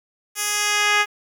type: tone with band-pass filter sweep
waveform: 10% pulse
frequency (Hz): 415.3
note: G#4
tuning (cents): 0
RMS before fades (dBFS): -20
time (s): 0.35-1.06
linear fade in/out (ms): 50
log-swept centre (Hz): 11000 to 2100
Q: 0.74
effects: 7-bit